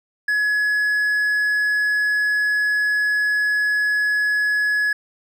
triangle tone, 1690 Hz, G#6, 30 cents sharp, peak -15 dBFS, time 0.28-4.93 s, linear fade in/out 5 ms, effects none

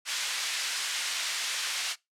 pink band-pass noise, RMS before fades -32 dBFS, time 0.05-1.96 s, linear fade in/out 50 ms, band 2100 to 7800 Hz, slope 12 dB/octave, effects noise-tail reverb RT60 0.2 s tail -23 dB re dry + low-pass 12000 Hz 12 dB/octave

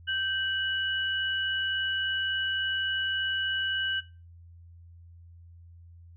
sine tone pair together, 1559.5 / 2944 Hz, G6 / F#7, -9 / -9 cents, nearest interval major seventh, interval 1100 cents, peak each -29 / -30 dBFS, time 0.07-4.01 s, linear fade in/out 20 ms, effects noise-tail reverb RT60 0.3 s tail -18 dB re dry + added 85 Hz sine -48 dBFS peak until 6.16 s

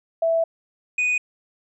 sine / triangle tone pair in turn, 659.3 / 2481 Hz, E5 / D#7, 0 / -6 cents, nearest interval octave + major seventh, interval 2294 cents, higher second, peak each -17 dBFS, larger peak neither, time 0.22-0.44 / 0.98-1.18 s, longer first, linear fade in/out 5 ms, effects resampled to 24000 Hz

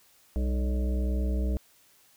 harmonic tone with a mistuned harmonic, 62 Hz, B1, 7 cents sharp, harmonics 1 / 3 / 5 / 7 / 9 / 10, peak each -25 / -35 / -39 / -42 / -44 / -45 dBFS, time 0.36-1.57 s, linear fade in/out 0 ms, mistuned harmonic 3, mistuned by +130 cents, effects white hiss -61 dBFS RMS until 2.16 s

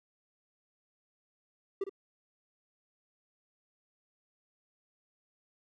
triangle tone with echo, 392 Hz, G4, in tune, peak -27 dBFS, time 1.81-1.84 s, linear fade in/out 5 ms, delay 55 ms, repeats 1, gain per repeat -9 dB, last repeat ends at 1.895 s, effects none

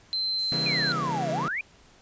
sine tone, 4100 Hz, C8, 36 cents flat, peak -25 dBFS, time 0.13-0.92 s, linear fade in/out 0 ms
violet noise, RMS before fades -40 dBFS, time 0.38-1.38 s, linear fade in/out 10 ms
sawtooth chord, C# diminished seventh, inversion none, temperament just, 138.59 / 166.31 / 199.57 / 239.5 Hz, C#3 / E3 / G3 / Bb3, 0 / +16 / +31 / +47 cents, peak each -30 / -29 / -34 / -34 dBFS, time 0.52-1.48 s, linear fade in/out 0 ms
sine exponential two-way sweep, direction down then up, 2500 to 611 to 2500 Hz, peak -27 dBFS, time 0.66-1.61 s, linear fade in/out 2 ms, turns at 1.31 s
effects pink hiss -56 dBFS RMS until 2.01 s + resampled to 16000 Hz

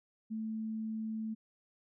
sine tone, 220 Hz, A3, in tune, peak -35 dBFS, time 0.3-1.35 s, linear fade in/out 20 ms, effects none

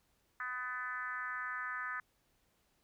sine tone with frequency modulation, 1506 Hz, F#6, 30 cents sharp, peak -37 dBFS, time 0.4-2 s, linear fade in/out 2 ms, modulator 251 Hz, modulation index 1.5, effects pink hiss -75 dBFS RMS until 2.83 s

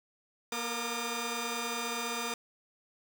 10% pulse tone cluster, 236.3 / 457.6 / 1211 Hz, A#3 / A#4 / D#6, +24 / -32 / -47 cents, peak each -29 / -32 / -28 dBFS, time 0.52-2.34 s, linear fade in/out 2 ms, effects none

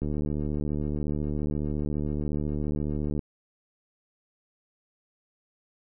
click train, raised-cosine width 3 ms, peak -18 dBFS, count 237, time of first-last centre 0.02-3.192 s, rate 74.4 Hz, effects none

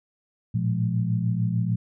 sine tone cluster, 110.8 / 117.5 / 174.3 / 211.4 Hz, A2 / A#2 / F3 / G#3, +13 / +14 / -3 / +31 cents, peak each -31 / -24 / -26 / -33 dBFS, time 0.54-1.76 s, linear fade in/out 10 ms, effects none

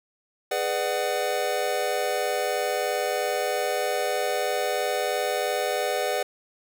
square chord, G# half-diminished seventh, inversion none, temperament just, 415.3 / 498.4 / 598 / 747.5 Hz, G#4 / B4 / D5 / F#5, 0 / +16 / +31 / +17 cents, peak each -32 / -30 / -30 / -30 dBFS, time 0.51-6.23 s, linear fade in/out 5 ms, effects none

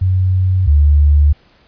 sine tone pair in turn, 93 / 73.18 Hz, F#2 / D2, +9 / -6 cents, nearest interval major third, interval 415 cents, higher first, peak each -10 / -6 dBFS, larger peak second, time 0.01-0.67 / 0.67-1.33 s, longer neither, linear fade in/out 10 ms, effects pink hiss -51 dBFS RMS until 1.67 s + resampled to 11025 Hz

